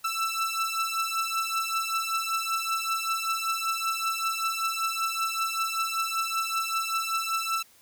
sawtooth beating tone pair, 1325 / 1330.2 Hz, E6 / E6, +9 / +15 cents, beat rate 5.2 Hz, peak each -26 dBFS, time 0.04-7.63 s, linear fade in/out 10 ms, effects white hiss -58 dBFS RMS until 7.81 s

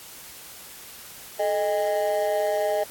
triangle tone with amplitude modulation, 620 Hz, D#5, 6 cents flat, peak -15 dBFS, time 1.39-2.84 s, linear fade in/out 10 ms, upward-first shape sine, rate 189 Hz, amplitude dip 100%, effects white hiss -43 dBFS RMS until 2.9 s + AAC 64 kbps

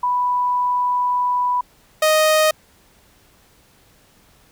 sine / sawtooth tone pair in turn, 987.8 / 622.3 Hz, B5 / D#5, 0 / 0 cents, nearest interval minor sixth, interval 800 cents, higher first, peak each -16 / -9 dBFS, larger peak second, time 0.03-1.61 / 2.02-2.51 s, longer first, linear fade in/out 5 ms, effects pink hiss -54 dBFS RMS until 4.51 s

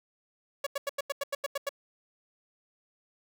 sawtooth tone bursts, 562 Hz, C#5, 24 cents sharp, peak -25 dBFS, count 10, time 0.64-1.692 s, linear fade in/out 5 ms, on 26 ms, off 88 ms, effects none

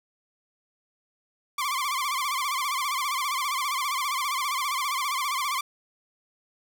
sawtooth tone with vibrato, 1100 Hz, C#6, 14 cents flat, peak -22 dBFS, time 1.58-5.61 s, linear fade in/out 5 ms, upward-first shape sine, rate 15 Hz, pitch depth 130 cents each way, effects none

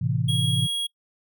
sine chord, A minor, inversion none, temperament equal, 110 / 130.81 / 164.81 Hz, A2 / C3 / E3, 0 / 0 / 0 cents, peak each -26 / -24 / -27 dBFS, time 0.01-0.67 s, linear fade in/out 10 ms
square tone, 3300 Hz, G#7, 12 cents flat, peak -25 dBFS, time 0.28-0.87 s, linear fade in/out 10 ms
effects noise-tail reverb RT60 0.1 s tail -25 dB re dry

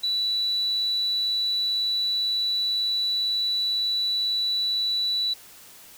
sine tone, 3951 Hz, B7, in tune, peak -22 dBFS, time 0.03-5.34 s, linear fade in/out 10 ms, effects white hiss -48 dBFS RMS until 5.97 s

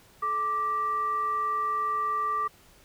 sine tone with frequency modulation, 1174.7 Hz, D6, in tune, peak -25 dBFS, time 0.22-2.48 s, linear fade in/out 10 ms, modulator 744 Hz, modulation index 0.31, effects pink hiss -57 dBFS RMS until 2.84 s

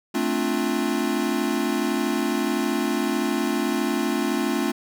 square chord, D minor seventh, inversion second, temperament equal, 220 / 261.6 / 293.7 / 349.2 Hz, A3 / C4 / D4 / F4, 0 / 0 / 0 / 0 cents, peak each -28 dBFS, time 0.14-4.72 s, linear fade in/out 10 ms, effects none

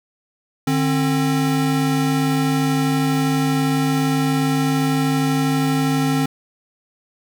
square tone pair together, 149.8 / 267.1 Hz, D3 / C4, +35 / +36 cents, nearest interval minor seventh, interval 1001 cents, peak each -21 / -19 dBFS, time 0.67-6.26 s, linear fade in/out 5 ms, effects none

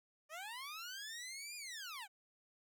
15% pulse linear two-way sweep, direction up then down, 587.3 to 2459 to 730 Hz, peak -39 dBFS, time 0.29-2.08 s, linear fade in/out 50 ms, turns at 1.56 s, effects none

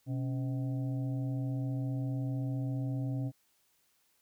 harmonic tone with a mistuned harmonic, 127.9 Hz, C3, 39 cents flat, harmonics 1 / 2 / 4 / 5 / 6, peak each -32 / -38 / -52 / -50 / -57 dBFS, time 0.06-3.32 s, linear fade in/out 50 ms, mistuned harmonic 2, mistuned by +130 cents, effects white hiss -72 dBFS RMS until 4.21 s

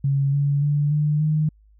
sine tone with pitch steps, 138.59 / 142.24 / 145.99 / 149.83 / 153.78 Hz, C#3 / C#3 / D3 / D3 / D#3, 0 / +45 / -10 / +35 / -20 cents, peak -17 dBFS, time 0.04-1.49 s, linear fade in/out 5 ms, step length 290 ms, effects added 52 Hz sine -51 dBFS peak until 1.79 s

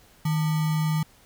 sine tone with sample-and-hold, 156.2 Hz, D#3, 7 cents sharp, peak -21 dBFS, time 0.25-1.03 s, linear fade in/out 5 ms, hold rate 1050 Hz, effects pink hiss -56 dBFS RMS until 1.25 s

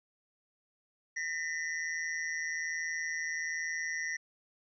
square ring-modulated tone, 1911 Hz, A#6, 43 cents sharp, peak -31 dBFS, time 1.16-4.17 s, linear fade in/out 10 ms, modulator 80.6 Hz, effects resampled to 16000 Hz + 12-bit

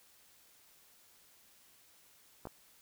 clicks, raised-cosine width 1 ms, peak -29 dBFS, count 2, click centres 2.454 / 2.471 s, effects white hiss -64 dBFS RMS until 2.81 s

